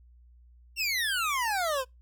25% pulse exponential sweep, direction down, 2794 to 493.9 Hz, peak -23 dBFS, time 0.76-1.85 s, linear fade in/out 50 ms, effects noise-tail reverb RT60 0.2 s tail -26 dB re dry + added 60 Hz sine -53 dBFS peak until 2.01 s

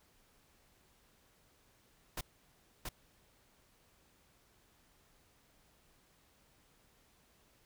pink noise with echo, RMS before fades -39 dBFS, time 2.17-2.21 s, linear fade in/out 5 ms, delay 680 ms, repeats 1, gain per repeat -2 dB, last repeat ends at 2.89 s, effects pink hiss -69 dBFS RMS until 7.65 s

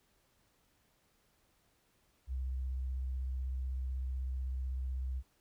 sine tone with vibrato, 64.6 Hz, C2, 21 cents flat, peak -34 dBFS, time 2.27-5.23 s, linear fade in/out 50 ms, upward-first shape square, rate 16 Hz, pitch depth 22 cents each way, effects pink hiss -73 dBFS RMS until 5.4 s

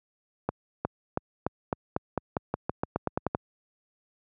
accelerating click train, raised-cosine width 1 ms, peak -12 dBFS, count 16, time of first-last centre 0.49-3.349 s, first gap 360 ms, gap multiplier 0.9, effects high-pass 80 Hz 12 dB/octave

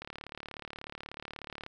click train, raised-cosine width 0.3 ms, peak -25 dBFS, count 61, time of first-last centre 0.02-1.664 s, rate 36.5 Hz, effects none

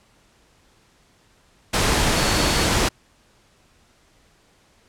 sine tone in noise, 4423 Hz, C#8, 5 cents flat, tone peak -29 dBFS, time 2.16-2.66 s, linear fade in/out 10 ms, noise pink, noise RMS -19 dBFS, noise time 1.73-2.89 s, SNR -13 dB, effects pink hiss -58 dBFS RMS until 4.88 s + low-pass 9000 Hz 12 dB/octave

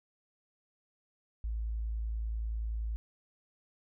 sine tone, 55.2 Hz, A1, 6 cents sharp, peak -32 dBFS, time 1.44-2.96 s, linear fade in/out 0 ms, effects none

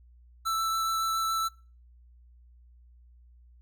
square tone with vibrato, 1325 Hz, E6, 9 cents sharp, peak -27 dBFS, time 0.45-1.49 s, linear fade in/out 20 ms, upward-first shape triangle, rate 7.1 Hz, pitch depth 11 cents each way, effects noise-tail reverb RT60 0.4 s tail -25 dB re dry + added 60 Hz sine -53 dBFS peak until 3.61 s

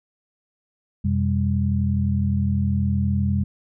sine tone cluster, 88.5 / 128.1 / 200.1 Hz, F2 / C3 / G3, +23 / -36 / +36 cents, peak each -21 / -25 / -23 dBFS, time 1.04-3.44 s, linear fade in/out 10 ms, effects none

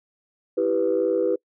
sine chord, E minor, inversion none, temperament equal, 329.6 / 392 / 493.9 Hz, E4 / G4 / B4, 0 / 0 / 0 cents, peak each -25 / -23 / -21 dBFS, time 0.57-1.36 s, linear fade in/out 10 ms, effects noise-tail reverb RT60 0.1 s tail -25 dB re dry + tanh soft clip ceiling -12 dBFS

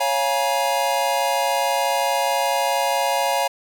square chord, Bb minor seventh, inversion first, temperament equal with one note detuned, 554.4 / 698.5 / 830.6 / 955.2 Hz, Db5 / F5 / Ab5 / Bb5, 0 / 0 / 0 / +42 cents, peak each -25 dBFS, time 0-3.48 s, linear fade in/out 10 ms, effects none

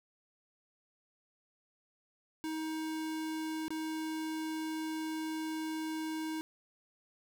square tone with dropouts, 315.9 Hz, D#4, 26 cents sharp, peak -36 dBFS, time 2.44-6.41 s, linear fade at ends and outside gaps 0 ms, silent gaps 3.681-3.705 s, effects none

